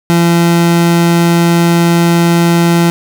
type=tone; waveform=30% pulse; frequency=170.2 Hz; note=F3; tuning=44 cents flat; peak=-4 dBFS; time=0.1-2.9 s; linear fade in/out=0 ms; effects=none